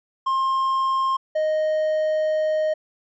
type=tone pair in turn; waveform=triangle; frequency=1063 / 621.1 Hz; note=C6 / D#5; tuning=+27 / -3 cents; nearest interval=major sixth; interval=930 cents; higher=first; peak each=-17 dBFS; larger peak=neither; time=0.26-1.17 / 1.35-2.74 s; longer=second; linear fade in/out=10 ms; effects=resampled to 16000 Hz